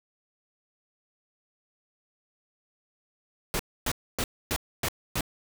pink noise bursts, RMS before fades -28 dBFS, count 6, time 3.54-5.208 s, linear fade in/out 0 ms, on 53 ms, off 270 ms, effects none

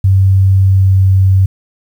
sine tone with pitch glide, 96 to 95.39 Hz, G2 to G2, -36 to -47 cents, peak -5 dBFS, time 0.04-1.46 s, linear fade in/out 5 ms, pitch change -11 cents, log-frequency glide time 0.68-0.98 s, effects 7-bit

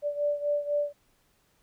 sine beating tone pair, 583 / 587 Hz, D5 / D5, -13 / -1 cents, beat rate 4 Hz, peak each -27 / -31 dBFS, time 0.02-0.93 s, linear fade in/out 50 ms, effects pink hiss -68 dBFS RMS until 1.62 s

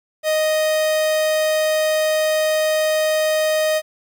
45% pulse tone, 622.3 Hz, D#5, in tune, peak -16 dBFS, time 0.23-3.82 s, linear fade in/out 50 ms, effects 9-bit

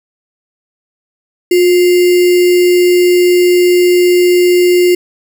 sine tone with sample-and-hold, 357.6 Hz, F4, 41 cents sharp, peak -5 dBFS, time 1.51-4.95 s, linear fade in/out 5 ms, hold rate 2450 Hz, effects none

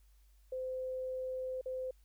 sine tone with dropouts, 515 Hz, C5, 28 cents flat, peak -36 dBFS, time 0.52-1.91 s, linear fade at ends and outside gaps 5 ms, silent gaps 1.613-1.658 s, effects added 50 Hz sine -61 dBFS peak until 2.04 s + white hiss -75 dBFS RMS until 2.04 s

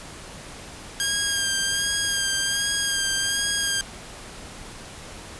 10% pulse tone with vibrato, 1612 Hz, G6, 48 cents sharp, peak -13 dBFS, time 1-3.81 s, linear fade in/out 0 ms, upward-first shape sine, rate 1.3 Hz, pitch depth 28 cents each way, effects pink hiss -40 dBFS RMS until 5.39 s + resampled to 24000 Hz

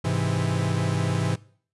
45% pulse chord, Ab augmented, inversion none, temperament equal, 103.83 / 130.81 / 164.81 Hz, Ab2 / C3 / E3, 0 / 0 / 0 cents, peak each -27 dBFS, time 0.04-1.36 s, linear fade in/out 10 ms, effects noise-tail reverb RT60 0.5 s tail -21 dB re dry + resampled to 24000 Hz

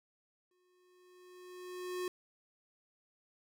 square tone with exponential growth, 362.6 Hz, F#4, 35 cents flat, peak -35 dBFS, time 0.51-2.08 s, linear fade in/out 2 ms, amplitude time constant 340 ms, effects none

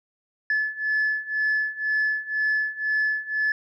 sine beating tone pair, 1725 / 1727 Hz, A6 / A6, -35 / -33 cents, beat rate 2 Hz, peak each -25 / -23 dBFS, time 0.5-3.52 s, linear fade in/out 2 ms, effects tanh soft clip ceiling -17 dBFS

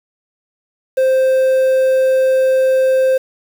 triangle tone with quantisation, 523.3 Hz, C5, in tune, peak -8 dBFS, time 0.97-3.18 s, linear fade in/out 10 ms, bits 6, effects none

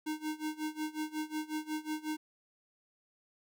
square tone with tremolo, 308.4 Hz, D#4, 15 cents flat, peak -33 dBFS, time 0.06-2.17 s, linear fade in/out 10 ms, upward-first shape sine, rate 5.5 Hz, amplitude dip 90%, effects none

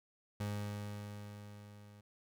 30% pulse tone with level ramp, 103.3 Hz, G#2, 9 cents flat, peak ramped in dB -33 to -53 dBFS, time 0.4-2.01 s, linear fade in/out 5 ms, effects none

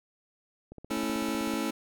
click train, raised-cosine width 2 ms, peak -31 dBFS, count 14, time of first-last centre 0.72-1.538 s, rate 15.9 Hz
sawtooth chord, A major, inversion none, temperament just, 220 / 275 / 330 Hz, A3 / C#4 / E4, 0 / -14 / +2 cents, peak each -29 dBFS, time 0.9-1.71 s, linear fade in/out 10 ms
effects none

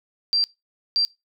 sine tone bursts at uneven times, 4715 Hz, D8, 6 cents sharp, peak -17 dBFS, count 2, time 0.33-0.44 / 0.96-1.05 s, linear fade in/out 0 ms, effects noise-tail reverb RT60 0.2 s tail -22 dB re dry

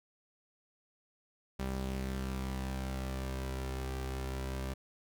sawtooth tone pair together, 65.37 / 195.9 Hz, C2 / G3, -1 / -1 cents, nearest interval octave + perfect fifth, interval 1900 cents, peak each -32 / -38 dBFS, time 1.59-4.74 s, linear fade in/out 10 ms, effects none

